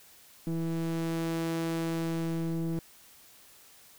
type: ring-modulated tone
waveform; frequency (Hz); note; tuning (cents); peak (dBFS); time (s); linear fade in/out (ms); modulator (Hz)
square; 82.41; E2; 0; -27; 0.47-2.79; 0; 247
effects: white hiss -56 dBFS RMS until 3.98 s